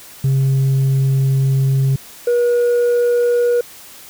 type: tone pair in turn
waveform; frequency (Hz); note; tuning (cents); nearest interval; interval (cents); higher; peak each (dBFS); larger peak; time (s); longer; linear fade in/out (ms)
sine; 134.8 / 481.2; C#3 / B4; -48 / -45; octave + minor seventh; 2203; second; -9; neither; 0.24-1.96 / 2.27-3.61; first; 5
effects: tanh soft clip ceiling -11 dBFS + white hiss -39 dBFS RMS until 4.09 s